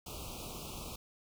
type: band-stop noise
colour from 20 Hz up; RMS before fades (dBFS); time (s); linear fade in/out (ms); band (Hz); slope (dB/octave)
pink; -44; 0.06-0.96; 5; 1300 to 2400; 96
effects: none